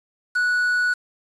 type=tone with quantisation; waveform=triangle; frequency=1472 Hz; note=F#6; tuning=9 cents flat; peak=-16 dBFS; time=0.35-0.94 s; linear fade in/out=10 ms; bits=6; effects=resampled to 22050 Hz